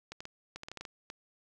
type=clicks; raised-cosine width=0.2 ms; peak=-25 dBFS; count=11; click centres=0.12 / 0.205 / 0.254 / 0.56 / 0.634 / 0.685 / 0.716 / 0.773 / 0.81 / 0.852 / 1.101 s; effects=none